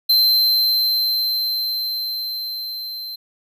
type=tone with level ramp; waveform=square; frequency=4106 Hz; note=C8; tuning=33 cents flat; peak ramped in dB=-12 to -29 dBFS; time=0.09-3.16 s; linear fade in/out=10 ms; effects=none